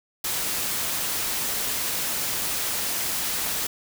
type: noise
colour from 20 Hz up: white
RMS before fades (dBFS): -27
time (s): 0.24-3.67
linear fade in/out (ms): 5
effects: none